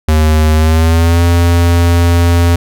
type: tone with pitch glide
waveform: square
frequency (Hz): 77.78 to 85.81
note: D#2 to F2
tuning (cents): 0 to -30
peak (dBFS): -7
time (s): 0.08-2.56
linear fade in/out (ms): 5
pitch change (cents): +170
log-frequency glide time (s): 0.54-1.23
effects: none